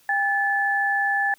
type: tone pair together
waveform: sine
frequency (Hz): 801 / 1733.9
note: G5 / A6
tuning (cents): +37 / -26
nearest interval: octave + minor second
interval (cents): 1337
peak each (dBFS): -24 / -21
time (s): 0.09-1.34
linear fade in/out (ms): 2
effects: white hiss -58 dBFS RMS until 1.38 s